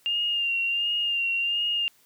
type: tone with vibrato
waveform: sine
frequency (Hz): 2800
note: F7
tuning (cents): +4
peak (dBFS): -23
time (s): 0.06-1.88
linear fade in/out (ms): 0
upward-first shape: sine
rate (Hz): 1.4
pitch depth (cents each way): 36
effects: white hiss -61 dBFS RMS until 2.05 s